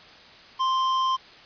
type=tone with tanh clipping; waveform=sine; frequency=1046.5 Hz; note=C6; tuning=in tune; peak=-23 dBFS; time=0.59-1.17 s; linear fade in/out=20 ms; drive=15 dB; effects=white hiss -48 dBFS RMS until 1.45 s + resampled to 11025 Hz